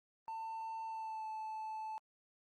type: tone with pitch glide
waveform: triangle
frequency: 895 to 873.5 Hz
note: A5 to A5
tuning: +29 to -13 cents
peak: -38 dBFS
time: 0.28-1.98 s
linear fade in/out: 0 ms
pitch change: -42 cents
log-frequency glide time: 0.85-1.27 s
effects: tanh soft clip ceiling -34 dBFS + Opus 32 kbps